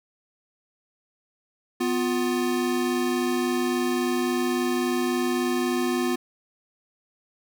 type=tone pair together; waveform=square; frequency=249.6 / 353.2 Hz; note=B3 / F4; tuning=+19 / +20 cents; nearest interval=tritone; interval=601 cents; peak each=-26 dBFS; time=1.8-6.16 s; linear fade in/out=10 ms; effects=none